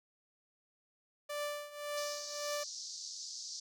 sawtooth tone with tremolo, 587 Hz, D5, 1 cent flat, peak -31 dBFS, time 1.29-2.64 s, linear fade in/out 10 ms, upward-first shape triangle, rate 1.8 Hz, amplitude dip 85%
white band-pass noise, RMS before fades -45 dBFS, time 1.97-3.6 s, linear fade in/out 5 ms, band 4400 to 6400 Hz, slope 48 dB/octave
effects none

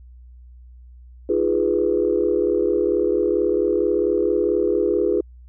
sine chord, F half-diminished seventh, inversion third, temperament equal with one note detuned, 311.1 / 349.2 / 413.6 / 493.9 Hz, Eb4 / F4 / Ab4 / Cb5, 0 / 0 / -7 / 0 cents, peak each -26 / -21 / -20 / -23 dBFS, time 1.29-5.21 s, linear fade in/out 5 ms, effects tanh soft clip ceiling -6 dBFS + added 61 Hz sine -41 dBFS peak until 5.48 s

